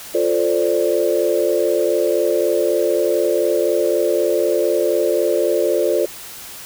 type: chord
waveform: sine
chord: D minor seventh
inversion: first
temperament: equal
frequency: 349.2 / 440 / 523.3 / 587.3 Hz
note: F4 / A4 / C5 / D5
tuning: 0 / 0 / 0 / 0 cents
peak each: -20 dBFS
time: 0.14-6.06 s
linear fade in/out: 10 ms
effects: white hiss -35 dBFS RMS until 6.65 s